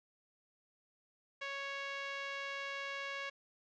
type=tone with band-pass filter; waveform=sawtooth; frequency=554.4 Hz; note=C#5; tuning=in tune; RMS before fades=-42 dBFS; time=1.41-3.3 s; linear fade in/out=10 ms; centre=2200 Hz; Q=1.4; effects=resampled to 16000 Hz + 11-bit